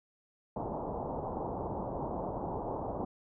white low-pass noise, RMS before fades -37 dBFS, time 0.56-3.05 s, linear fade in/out 5 ms, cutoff 940 Hz, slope 48 dB/octave, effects none

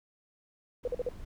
brown noise, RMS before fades -45 dBFS, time 0.83-1.25 s, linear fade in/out 10 ms
sine tone bursts, 493.9 Hz, B4, in tune, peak -28 dBFS, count 4, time 0.85-1.089 s, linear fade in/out 2 ms, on 26 ms, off 45 ms
effects none

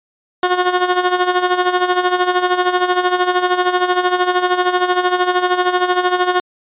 15% pulse tone with tremolo, 361.6 Hz, F#4, 40 cents flat, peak -4 dBFS, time 0.43-6.4 s, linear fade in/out 2 ms, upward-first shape sine, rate 13 Hz, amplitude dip 70%, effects resampled to 8000 Hz

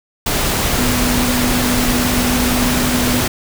sine tone in noise, 246.8 Hz, B3, 1 cent flat, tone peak -17 dBFS, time 0.78-3.21 s, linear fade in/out 5 ms, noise pink, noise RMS -17 dBFS, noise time 0.26-3.28 s, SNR -3 dB, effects none

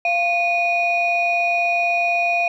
sine tone pair together, 693 / 2465 Hz, F5 / D#7, -14 / -17 cents, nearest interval octave + minor seventh, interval 2197 cents, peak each -18 dBFS, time 0.05-2.48 s, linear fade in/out 2 ms, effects tanh soft clip ceiling -11 dBFS

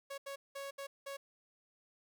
sawtooth tone bursts at uneven times, 554.4 Hz, C#5, in tune, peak -38 dBFS, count 5, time 0.1-0.18 / 0.26-0.36 / 0.55-0.71 / 0.78-0.87 / 1.06-1.17 s, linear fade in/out 10 ms, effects none

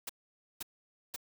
white noise bursts, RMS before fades -39 dBFS, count 3, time 0.07-1.162 s, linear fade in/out 5 ms, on 24 ms, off 510 ms, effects none

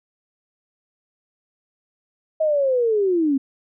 sine linear sweep, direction down, 640 to 261.6 Hz, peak -16 dBFS, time 2.4-3.38 s, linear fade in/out 10 ms, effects none

